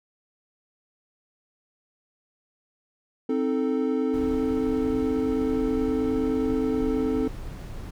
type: chord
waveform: triangle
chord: A diminished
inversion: first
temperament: equal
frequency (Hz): 261.6 / 311.1 / 440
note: C4 / Eb4 / A4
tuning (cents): 0 / 0 / 0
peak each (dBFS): -23 / -27 / -25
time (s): 3.29-7.28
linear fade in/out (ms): 5
type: noise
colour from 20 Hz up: brown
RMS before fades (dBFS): -36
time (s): 4.13-7.91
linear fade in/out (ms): 10
effects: none